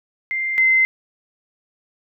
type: tone pair in turn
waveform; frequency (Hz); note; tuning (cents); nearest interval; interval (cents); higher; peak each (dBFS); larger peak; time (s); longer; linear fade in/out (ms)
sine; 2093 / 2068; C7 / C7; 0 / -21; unison; 21; first; -20 / -12; second; 0.31-0.58 / 0.58-0.85; neither; 0
effects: none